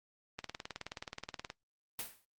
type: click train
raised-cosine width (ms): 0.2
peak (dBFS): -23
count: 22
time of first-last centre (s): 0.39-1.501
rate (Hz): 18.9
type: noise with exponential decay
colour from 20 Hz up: white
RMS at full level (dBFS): -37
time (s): 1.99-2.25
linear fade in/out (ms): 1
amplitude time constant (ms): 55
effects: noise-tail reverb RT60 0.1 s tail -17 dB re dry + Opus 32 kbps